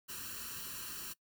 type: noise with comb filter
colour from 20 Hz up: white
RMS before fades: -44 dBFS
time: 0.08-1.14 s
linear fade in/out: 20 ms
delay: 0.7 ms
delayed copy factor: +0.8
effects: noise-tail reverb RT60 0.1 s tail -21 dB re dry